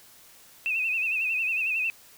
sine tone with vibrato, 2596 Hz, E7, 27 cents flat, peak -24 dBFS, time 0.66-1.9 s, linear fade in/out 0 ms, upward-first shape sine, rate 11 Hz, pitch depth 85 cents each way, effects white hiss -53 dBFS RMS until 2.17 s

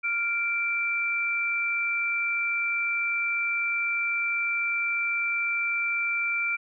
sine tone pair together, 1396.9 / 2345 Hz, F6 / D7, 0 / -3 cents, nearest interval major sixth, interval 897 cents, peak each -31 / -25 dBFS, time 0.03-6.57 s, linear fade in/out 20 ms, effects none

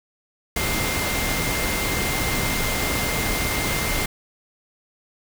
sine tone in noise, 2101 Hz, C7, 7 cents sharp, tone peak -29 dBFS, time 0.56-4.06 s, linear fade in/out 5 ms, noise pink, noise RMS -24 dBFS, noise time 0.56-4.06 s, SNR -8 dB, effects none

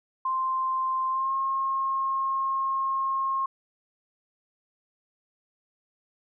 sine tone with pitch glide, 1046.5 to 1074.7 Hz, C6 to C6, 0 to +46 cents, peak -24 dBFS, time 0.25-3.46 s, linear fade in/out 5 ms, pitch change +46 cents, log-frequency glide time 1.09-1.33 s, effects none

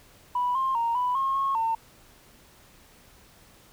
sine tone with pitch steps, 984 / 1059 / 929 / 991 / 1078 / 1090 / 904 Hz, B5 / C6 / A#5 / B5 / C#6 / C#6 / A5, -7 / +21 / -6 / +6 / -49 / -29 / +47 cents, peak -22 dBFS, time 0.35-1.75 s, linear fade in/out 5 ms, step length 200 ms, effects tanh soft clip ceiling -18 dBFS + pink hiss -55 dBFS RMS until 3.72 s

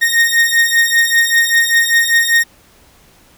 40% pulse beating tone pair, 1852 / 1857.1 Hz, A#6 / A#6, -12 / -7 cents, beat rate 5.1 Hz, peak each -12 dBFS, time 0.01-2.44 s, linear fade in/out 20 ms, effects pink hiss -48 dBFS RMS until 3.37 s

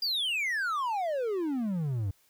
triangle exponential sweep, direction down, 4908 to 91.6 Hz, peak -26 dBFS, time 0.02-2.11 s, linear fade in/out 5 ms, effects white hiss -66 dBFS RMS until 2.29 s

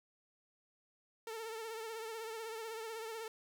sawtooth tone with vibrato, 447.6 Hz, A4, 30 cents sharp, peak -38 dBFS, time 1.27-3.28 s, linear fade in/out 2 ms, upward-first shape triangle, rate 16 Hz, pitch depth 63 cents each way, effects none

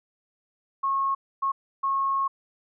sine tone bursts at uneven times, 1090 Hz, C#6, 29 cents flat, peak -22 dBFS, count 3, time 0.83-1.15 / 1.42-1.52 / 1.83-2.28 s, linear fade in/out 10 ms, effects none

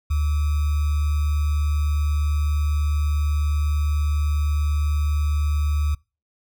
sine tone with sample-and-hold, 74.2 Hz, D2, 18 cents sharp, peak -18 dBFS, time 0.1-5.95 s, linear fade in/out 10 ms, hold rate 1225 Hz, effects noise-tail reverb RT60 0.3 s tail -25 dB re dry

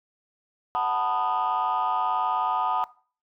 sine chord, B dominant seventh, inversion second, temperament just, 740.8 / 889 / 987.8 / 1234.7 Hz, F#5 / A5 / B5 / D#6, +2 / +18 / 0 / -14 cents, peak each -27 dBFS, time 0.75-2.84 s, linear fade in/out 0 ms, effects noise-tail reverb RT60 0.4 s tail -19 dB re dry + tanh soft clip ceiling -17 dBFS

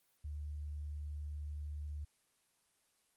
sine tone, 74.1 Hz, D2, 16 cents sharp, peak -40 dBFS, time 0.24-2.05 s, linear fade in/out 10 ms, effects white hiss -75 dBFS RMS until 3.16 s + Opus 24 kbps

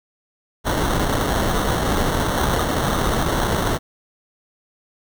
pink noise with sample-and-hold, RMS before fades -20 dBFS, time 0.64-3.79 s, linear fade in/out 50 ms, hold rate 2450 Hz, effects none

